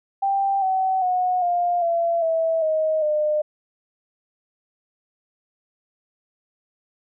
sine tone with pitch steps, 787 / 758 / 730.1 / 703.2 / 677.3 / 652.3 / 628.3 / 605.1 Hz, G5 / F#5 / F#5 / F5 / E5 / E5 / D#5 / D#5, +7 / +42 / -23 / +12 / +47 / -18 / +17 / -48 cents, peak -18 dBFS, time 0.22-3.42 s, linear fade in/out 10 ms, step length 400 ms, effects none

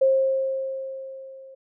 sine tone with level ramp, 533 Hz, C5, 32 cents sharp, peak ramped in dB -14 to -42 dBFS, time 0.01-1.55 s, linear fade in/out 10 ms, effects none

